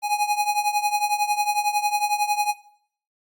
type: tone with tremolo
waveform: square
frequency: 830.6 Hz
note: G#5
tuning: in tune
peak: -17 dBFS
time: 0.02-2.55 s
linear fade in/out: 50 ms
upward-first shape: triangle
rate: 11 Hz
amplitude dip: 85%
effects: noise-tail reverb RT60 0.6 s tail -18 dB re dry + Opus 48 kbps